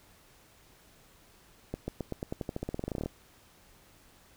accelerating click train, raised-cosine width 2 ms, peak -20 dBFS, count 21, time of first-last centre 1.74-3.06 s, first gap 140 ms, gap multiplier 0.91, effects pink hiss -60 dBFS RMS until 4.36 s

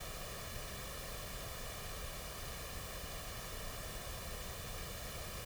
pink noise with comb filter, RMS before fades -45 dBFS, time 0-5.45 s, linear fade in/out 10 ms, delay 1.7 ms, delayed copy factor +0.6, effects none

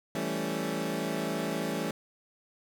20% pulse chord, A dominant seventh, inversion second, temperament equal, 164.81 / 196 / 220 / 277.2 Hz, E3 / G3 / A3 / C#4, 0 / 0 / 0 / 0 cents, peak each -31 dBFS, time 0.15-1.91 s, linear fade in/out 2 ms, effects none

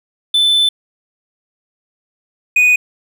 triangle tone pair in turn, 3519 / 2481 Hz, A7 / D#7, 0 / -6 cents, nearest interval tritone, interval 606 cents, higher first, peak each -8 / -6 dBFS, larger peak second, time 0.34-0.69 / 2.56-2.76 s, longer first, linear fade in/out 5 ms, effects none

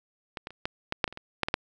clicks, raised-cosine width 0.3 ms, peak -18 / -20 / -30 / -13 / -12 / -6 / -17 / -26 / -23 / -8 / -13 / -7 dBFS, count 12, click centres 0.372 / 0.471 / 0.506 / 0.655 / 0.924 / 1.042 / 1.078 / 1.126 / 1.174 / 1.433 / 1.485 / 1.541 s, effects none

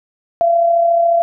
sine tone with amplitude modulation, 680 Hz, F5, 46 cents flat, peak -8 dBFS, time 0.41-1.22 s, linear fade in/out 0 ms, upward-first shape sine, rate 34.1 Hz, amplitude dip 40%, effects none

